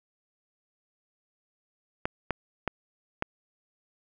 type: clicks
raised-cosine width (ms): 0.5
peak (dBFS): -12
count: 4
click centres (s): 2.055 / 2.307 / 2.677 / 3.224
effects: none